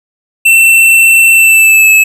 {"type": "tone with pitch glide", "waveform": "square", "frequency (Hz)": [2688, 2599], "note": ["E7", "E7"], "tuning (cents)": [33, -25], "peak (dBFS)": -3, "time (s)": [0.45, 2.04], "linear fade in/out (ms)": 10, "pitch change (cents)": -58, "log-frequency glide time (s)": [1.33, 1.92], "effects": []}